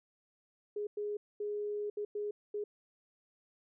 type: tone bursts at uneven times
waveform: sine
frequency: 415.3 Hz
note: G#4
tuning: in tune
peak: -34 dBFS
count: 6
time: 0.76-0.87 / 0.97-1.17 / 1.4-1.9 / 1.97-2.05 / 2.15-2.31 / 2.54-2.64 s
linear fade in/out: 5 ms
effects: none